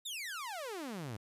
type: exponential sweep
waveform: sawtooth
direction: down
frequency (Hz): 3825 to 98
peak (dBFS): -36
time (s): 0.05-1.17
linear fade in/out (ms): 10
effects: resampled to 32000 Hz + 12-bit